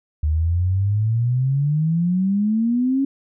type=exponential sweep; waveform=sine; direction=up; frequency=74.5 to 277.2 Hz; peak=-16 dBFS; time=0.23-3.05 s; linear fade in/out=5 ms; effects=none